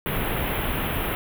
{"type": "band-stop noise", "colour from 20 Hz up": "pink", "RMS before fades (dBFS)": -26, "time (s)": [0.06, 1.15], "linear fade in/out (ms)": 0, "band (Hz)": [3300, 11000], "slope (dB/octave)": 48, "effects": []}